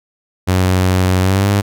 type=tone with pitch glide; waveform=sawtooth; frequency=92.5 to 100.87 Hz; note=F#2 to G2; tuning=0 to +50 cents; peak=-7 dBFS; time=0.47-1.62 s; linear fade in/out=20 ms; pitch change=+150 cents; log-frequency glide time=1.21-1.49 s; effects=none